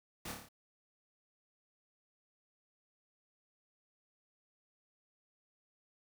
pink noise with echo, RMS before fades -44 dBFS, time 0.25-0.32 s, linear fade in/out 5 ms, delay 28 ms, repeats 6, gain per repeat -3 dB, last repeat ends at 0.488 s, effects none

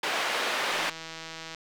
white band-pass noise, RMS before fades -29 dBFS, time 0.03-0.9 s, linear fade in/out 5 ms, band 400 to 2600 Hz, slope 12 dB/octave
click train, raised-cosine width 0.2 ms, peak -22 dBFS, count 135, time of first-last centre 0.72-1.547 s, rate 162 Hz
effects none

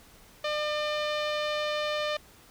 sawtooth tone with low-pass filter, 601 Hz, D5, 40 cents sharp, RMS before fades -30 dBFS, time 0.44-2.17 s, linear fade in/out 5 ms, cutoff 3800 Hz, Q 1.8, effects pink hiss -55 dBFS RMS until 2.5 s

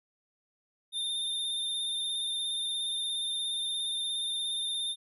square tone with vibrato, 3618 Hz, A7, 48 cents sharp, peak -31 dBFS, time 0.92-4.96 s, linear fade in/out 50 ms, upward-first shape sine, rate 17 Hz, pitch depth 27 cents each way, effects resampled to 32000 Hz

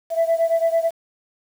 sine beating tone pair, 659.3 / 668.3 Hz, E5 / E5, 0 / +24 cents, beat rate 9 Hz, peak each -17 / -19 dBFS, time 0.1-0.91 s, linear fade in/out 50 ms, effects tanh soft clip ceiling -12 dBFS + 7-bit

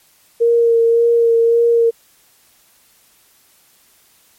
sine tone with vibrato, 464.5 Hz, A#4, 6 cents flat, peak -9 dBFS, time 0.4-1.91 s, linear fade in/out 20 ms, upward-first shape sine, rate 1.8 Hz, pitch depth 17 cents each way, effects white hiss -53 dBFS RMS until 4.38 s + MP3 64 kbps

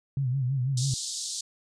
sine tone with vibrato, 130.81 Hz, C3, in tune, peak -24 dBFS, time 0.17-0.94 s, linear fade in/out 2 ms, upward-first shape sine, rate 6.1 Hz, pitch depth 110 cents each way
white band-pass noise, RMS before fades -34 dBFS, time 0.77-1.41 s, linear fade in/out 5 ms, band 3700 to 8500 Hz, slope 48 dB/octave
effects none

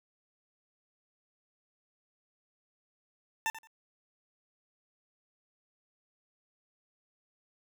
20% pulse tone with echo, 892 Hz, A5, 23 cents sharp, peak -24 dBFS, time 3.46-3.5 s, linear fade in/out 0 ms, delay 86 ms, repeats 2, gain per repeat -14 dB, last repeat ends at 3.672 s, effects none

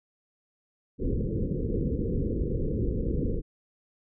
pink low-pass noise, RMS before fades -28 dBFS, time 0.98-3.42 s, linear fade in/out 50 ms, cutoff 510 Hz, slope 96 dB/octave, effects none

